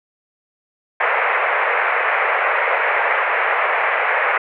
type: band-pass noise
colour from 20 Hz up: white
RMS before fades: -18 dBFS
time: 1-4.38 s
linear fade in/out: 5 ms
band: 460 to 2300 Hz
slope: 48 dB/octave
effects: none